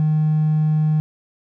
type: tone with hard clipping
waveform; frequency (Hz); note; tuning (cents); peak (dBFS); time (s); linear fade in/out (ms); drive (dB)
triangle; 154.4; D#3; -13; -15; 0-1; 0; 4
effects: none